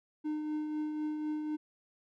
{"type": "tone with tremolo", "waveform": "triangle", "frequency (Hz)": 304.6, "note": "D#4", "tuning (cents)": -37, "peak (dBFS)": -29, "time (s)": [0.24, 1.57], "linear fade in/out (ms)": 20, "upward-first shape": "triangle", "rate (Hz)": 4, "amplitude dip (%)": 40, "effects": []}